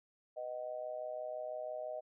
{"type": "tone with amplitude modulation", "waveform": "sine", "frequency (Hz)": 622.3, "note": "D#5", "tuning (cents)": 0, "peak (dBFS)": -35, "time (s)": [0.36, 2.01], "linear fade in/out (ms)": 20, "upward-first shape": "sine", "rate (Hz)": 126, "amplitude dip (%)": 85, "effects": []}